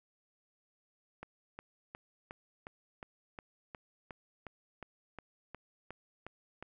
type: click train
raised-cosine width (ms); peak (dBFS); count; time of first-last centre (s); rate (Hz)
0.5; -29; 16; 1.23-6.626; 2.78
effects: none